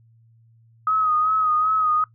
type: tone with vibrato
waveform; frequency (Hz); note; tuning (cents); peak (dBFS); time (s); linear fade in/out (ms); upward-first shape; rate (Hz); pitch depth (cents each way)
sine; 1260; D#6; +21; -17; 0.87-2.04; 2; sine; 2.6; 41
effects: noise-tail reverb RT60 0.1 s tail -19 dB re dry + added 114 Hz sine -52 dBFS peak until 2.14 s